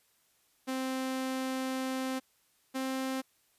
sawtooth tone pair in turn, 261.4 / 263.4 Hz, C4 / C4, -1 / +12 cents, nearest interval unison, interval 13 cents, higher second, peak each -28 dBFS, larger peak neither, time 0.67-2.2 / 2.74-3.22 s, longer first, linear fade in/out 20 ms, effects white hiss -70 dBFS RMS until 3.58 s + resampled to 32000 Hz

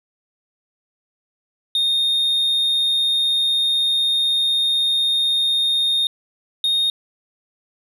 sine tone pair in turn, 3682 / 3703 Hz, A#7 / A#7, -22 / -12 cents, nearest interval unison, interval 10 cents, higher second, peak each -13 / -13 dBFS, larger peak neither, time 1.75-6.07 / 6.64-6.9 s, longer first, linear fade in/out 2 ms, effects tanh soft clip ceiling -15 dBFS

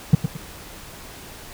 triangle tone with echo, 154.3 Hz, D#3, 14 cents flat, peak -3 dBFS, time 0.13-0.15 s, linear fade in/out 5 ms, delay 110 ms, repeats 2, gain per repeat -11 dB, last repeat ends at 0.37 s, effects tanh soft clip ceiling -2 dBFS + pink hiss -40 dBFS RMS until 1.53 s

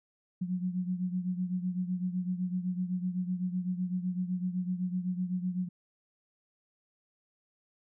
sine beating tone pair, 180 / 187.9 Hz, F#3 / F#3, -47 / +27 cents, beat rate 7.9 Hz, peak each -31 / -36 dBFS, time 0.41-5.69 s, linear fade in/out 10 ms, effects none

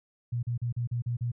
sine tone bursts, 119.8 Hz, A#2, 48 cents sharp, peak -27 dBFS, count 7, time 0.32-1.318 s, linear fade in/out 10 ms, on 110 ms, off 38 ms, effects none

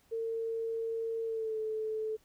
sine tone with pitch glide, 453.6 to 436.1 Hz, A#4 to A4, -47 to -15 cents, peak -32 dBFS, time 0.11-2.17 s, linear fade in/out 20 ms, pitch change -68 cents, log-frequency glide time 1.24-1.58 s, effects pink hiss -68 dBFS RMS until 2.24 s

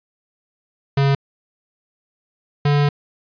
square tone pair in turn, 138.59 / 144.87 Hz, C#3 / D3, 0 / -23 cents, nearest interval minor second, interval 77 cents, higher second, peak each -14 / -14 dBFS, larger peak neither, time 0.97-1.15 / 2.65-2.89 s, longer second, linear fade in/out 5 ms, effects resampled to 11025 Hz + 9-bit

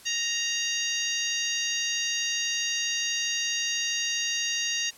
harmonic tone with a mistuned harmonic, 932.3 Hz, A#5, in tune, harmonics 2 / 3 / 4 / 5 / 6 / 7, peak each -34 / -31 / -34 / -34 / -34 / -33 dBFS, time 0.05-4.91 s, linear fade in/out 20 ms, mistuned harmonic 6, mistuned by +57 cents, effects white hiss -51 dBFS RMS until 4.97 s + low-pass 12000 Hz 12 dB/octave

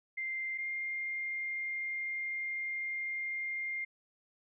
sine tone pair in turn, 2093 / 2112 Hz, C7 / C7, 0 / +16 cents, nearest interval unison, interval 16 cents, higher second, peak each -34 / -34 dBFS, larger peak neither, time 0.17-0.58 / 0.58-3.85 s, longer second, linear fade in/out 10 ms, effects none

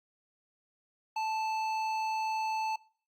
triangle tone with hard clipping, 878 Hz, A5, 4 cents flat, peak -32 dBFS, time 1.16-2.76 s, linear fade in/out 5 ms, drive 15 dB, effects noise-tail reverb RT60 0.5 s tail -23 dB re dry + Opus 48 kbps

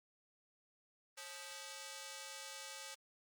5% pulse ring-modulated tone, 704 Hz, F5, 14 cents sharp, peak -33 dBFS, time 1.17-2.95 s, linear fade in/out 10 ms, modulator 162 Hz, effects Opus 24 kbps

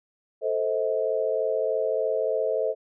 sine chord, A diminished, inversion none, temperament equal with one note detuned, 440 / 523.3 / 637.2 Hz, A4 / C5 / Eb5, 0 / 0 / +41 cents, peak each -27 dBFS, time 0.41-2.75 s, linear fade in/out 50 ms, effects none

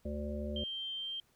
harmonic tone, 73.42 Hz, D2, in tune, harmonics 1 / 3 / 5 / 7 / 8, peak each -39 / -40 / -46 / -47 / -43 dBFS, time 0.05-0.64 s, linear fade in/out 5 ms
sine tone, 3149 Hz, G7, 7 cents sharp, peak -37 dBFS, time 0.56-1.2 s, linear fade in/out 2 ms
effects pink hiss -71 dBFS RMS until 1.35 s

